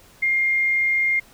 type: tone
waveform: sine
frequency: 2119 Hz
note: C7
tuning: 21 cents sharp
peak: -17 dBFS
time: 0.22-1.2 s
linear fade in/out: 10 ms
effects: pink hiss -51 dBFS RMS until 1.33 s